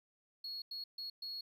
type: tone bursts at uneven times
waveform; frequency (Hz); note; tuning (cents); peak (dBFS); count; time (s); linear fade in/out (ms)
triangle; 4328; C#8; -42; -39; 4; 0.44-0.62 / 0.71-0.84 / 0.98-1.1 / 1.22-1.41; 5
effects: tanh soft clip ceiling -35 dBFS + 13-bit